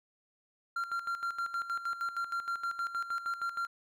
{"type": "tone with tremolo", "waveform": "triangle", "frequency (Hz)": 1379, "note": "F6", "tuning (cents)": -22, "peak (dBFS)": -29, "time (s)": [0.76, 3.67], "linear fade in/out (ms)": 5, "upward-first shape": "square", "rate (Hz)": 6.4, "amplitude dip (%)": 70, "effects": []}